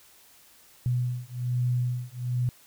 sine beating tone pair, 123 / 124.2 Hz, B2 / B2, -7 / +10 cents, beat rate 1.2 Hz, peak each -28 dBFS, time 0.86-2.49 s, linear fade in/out 0 ms, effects white hiss -56 dBFS RMS until 2.66 s

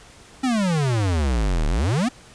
square exponential two-way sweep, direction down then up, 271.2 to 35.53 to 271.2 Hz, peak -19 dBFS, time 0.43-2.09 s, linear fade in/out 10 ms, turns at 1.67 s, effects pink hiss -47 dBFS RMS until 2.34 s + resampled to 22050 Hz

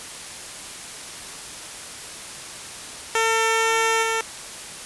10% pulse tone with level steps, 450.2 Hz, A4, 40 cents sharp, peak -10 / -13 dBFS, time 3.15-4.21 s, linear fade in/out 2 ms, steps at 4.02 s, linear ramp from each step 20 ms, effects white hiss -36 dBFS RMS until 4.85 s + resampled to 24000 Hz

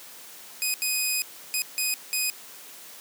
10% pulse tone bursts at uneven times, 2500 Hz, D#7, 8 cents sharp, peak -15 dBFS, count 5, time 0.62-0.74 / 0.82-1.22 / 1.54-1.62 / 1.78-1.94 / 2.13-2.3 s, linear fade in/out 0 ms, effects white hiss -45 dBFS RMS until 3 s + high-pass 200 Hz 12 dB/octave

